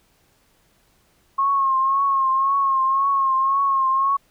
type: tone with vibrato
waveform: sine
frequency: 1083 Hz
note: C#6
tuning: 41 cents flat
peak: -16 dBFS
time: 1.38-4.17 s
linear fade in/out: 10 ms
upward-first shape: triangle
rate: 1.9 Hz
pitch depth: 52 cents each way
effects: pink hiss -61 dBFS RMS until 4.3 s